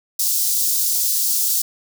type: high-pass noise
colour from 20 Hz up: white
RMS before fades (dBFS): -19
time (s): 0.19-1.62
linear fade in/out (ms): 5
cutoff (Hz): 4700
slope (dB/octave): 24
effects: none